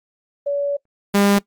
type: tone pair in turn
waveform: sine / sawtooth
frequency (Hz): 569 / 201.2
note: C#5 / G3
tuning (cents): +45 / +45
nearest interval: octave + tritone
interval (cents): 1800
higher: first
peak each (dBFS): -18 / -9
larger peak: second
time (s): 0.46-0.77 / 1.14-1.39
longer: first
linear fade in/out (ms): 10
effects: noise-tail reverb RT60 0.1 s tail -21 dB re dry + Opus 24 kbps